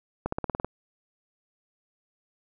accelerating click train, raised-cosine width 1 ms, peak -14 dBFS, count 8, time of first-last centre 0.26-0.646 s, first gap 64 ms, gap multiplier 0.95, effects none

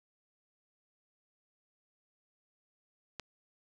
click, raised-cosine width 0.2 ms, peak -22 dBFS, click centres 3.197 s, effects none

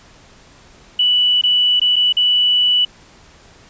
sine tone with dropouts, 2960 Hz, F#7, in tune, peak -11 dBFS, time 0.99-2.85 s, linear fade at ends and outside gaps 5 ms, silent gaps 1.414-1.436 / 1.798-1.815 / 1.959-1.963 / 2.126-2.168 s, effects pink hiss -46 dBFS RMS until 3.69 s + resampled to 16000 Hz

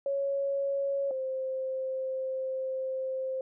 sine tone pair in turn, 554.4 / 524.6 Hz, C#5 / C5, 0 / +4 cents, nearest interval minor second, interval 96 cents, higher first, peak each -27 / -30 dBFS, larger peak first, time 0.06-1.11 / 1.11-3.41 s, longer second, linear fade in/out 2 ms, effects none

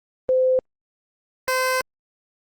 sine / 15% pulse tone pair in turn, 515 / 515 Hz, C5 / C5, -28 / -28 cents, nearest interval unison, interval 0 cents, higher neither, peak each -15 / -13 dBFS, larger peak second, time 0.29-0.59 / 1.48-1.81 s, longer second, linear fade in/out 0 ms, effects Opus 24 kbps

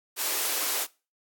white high-pass noise, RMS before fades -28 dBFS, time 0.16-0.87 s, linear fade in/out 50 ms, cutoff 290 Hz, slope 48 dB/octave, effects noise-tail reverb RT60 0.3 s tail -21 dB re dry + AAC 64 kbps

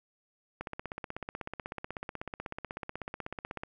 click train, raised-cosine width 0.5 ms, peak -22 dBFS, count 50, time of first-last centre 0.61-3.635 s, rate 16.2 Hz, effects none

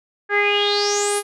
sawtooth tone with low-pass filter sweep, 409.4 Hz, G#4, 25 cents flat, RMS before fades -19 dBFS, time 0.29-1.23 s, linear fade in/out 50 ms, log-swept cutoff 1700 to 11000 Hz, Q 8.7, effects none

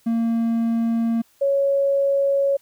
triangle / sine tone pair in turn, 229.7 / 554.9 Hz, A#3 / C#5, -25 / +2 cents, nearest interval octave + minor third, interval 1527 cents, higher second, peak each -16 dBFS, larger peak neither, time 0.06-1.22 / 1.41-2.57 s, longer neither, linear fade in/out 10 ms, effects white hiss -59 dBFS RMS until 2.61 s

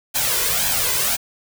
white noise with flanger, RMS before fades -20 dBFS, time 0.14-1.17 s, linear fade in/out 20 ms, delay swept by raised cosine 1.2 to 2.02 ms, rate 1.9 Hz, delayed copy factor +0.7, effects none

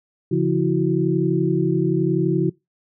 sine tone cluster, 141.4 / 173.1 / 327.9 / 368.8 Hz, C#3 / F3 / E4 / F#4, +35 / -15 / -9 / -6 cents, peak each -22 dBFS, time 0.31-2.5 s, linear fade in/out 10 ms, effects noise-tail reverb RT60 0.2 s tail -23 dB re dry

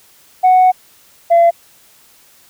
sine tone pair in turn, 740 / 680.7 Hz, F#5 / F5, 0 / -45 cents, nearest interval minor second, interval 145 cents, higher first, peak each -4 dBFS, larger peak neither, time 0.43-0.72 / 1.3-1.51 s, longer first, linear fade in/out 20 ms, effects tanh soft clip ceiling -4 dBFS + white hiss -48 dBFS RMS until 2.49 s

